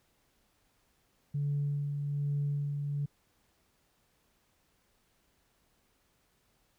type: tone with tremolo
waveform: sine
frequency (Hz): 143.8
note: D3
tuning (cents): -36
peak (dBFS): -27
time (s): 1.34-3.06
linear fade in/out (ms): 10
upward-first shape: sine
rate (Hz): 1.2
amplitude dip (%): 40
effects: tanh soft clip ceiling -25 dBFS + pink hiss -72 dBFS RMS until 6.78 s